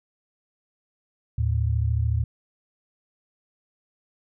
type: tone pair together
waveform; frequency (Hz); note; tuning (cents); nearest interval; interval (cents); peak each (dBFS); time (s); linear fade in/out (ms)
sine; 77.78 / 111.53; D#2 / A2; 0 / +24; tritone; 624; -23; 1.38-2.24; 5
effects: none